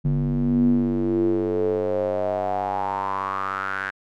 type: tone with band-pass filter sweep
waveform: square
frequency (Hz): 48.31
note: G1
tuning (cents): -25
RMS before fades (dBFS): -23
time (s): 0.04-3.91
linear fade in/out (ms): 20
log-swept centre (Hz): 170 to 1600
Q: 6.8
effects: none